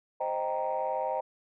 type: chord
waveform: sine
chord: C minor seventh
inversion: none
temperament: equal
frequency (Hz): 523.3 / 622.3 / 784 / 932.3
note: C5 / Eb5 / G5 / Bb5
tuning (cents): 0 / 0 / 0 / 0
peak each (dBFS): -33 / -33 / -33 / -33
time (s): 0.2-1.21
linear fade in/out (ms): 10
effects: tanh soft clip ceiling -21 dBFS